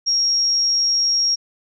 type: tone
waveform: sine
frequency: 5588 Hz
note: F8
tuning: in tune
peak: -15 dBFS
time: 0.06-1.36 s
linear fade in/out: 20 ms
effects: none